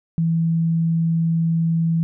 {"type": "tone", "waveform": "sine", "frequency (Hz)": 164.81, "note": "E3", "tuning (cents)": 0, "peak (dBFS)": -16, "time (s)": [0.18, 2.03], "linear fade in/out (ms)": 0, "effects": []}